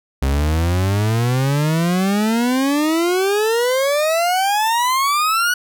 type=exponential sweep; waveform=40% pulse; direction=up; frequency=66 to 1480 Hz; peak=-14 dBFS; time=0.22-5.54 s; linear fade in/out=5 ms; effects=none